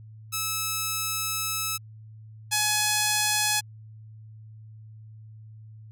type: tone pair in turn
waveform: 5% pulse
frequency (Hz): 1300 / 844.4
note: E6 / G#5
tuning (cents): -24 / +29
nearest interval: perfect fifth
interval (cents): 747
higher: first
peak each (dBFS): -15 / -10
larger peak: second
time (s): 0.32-1.78 / 2.51-3.61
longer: first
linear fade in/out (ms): 20
effects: added 109 Hz sine -43 dBFS peak until 5.91 s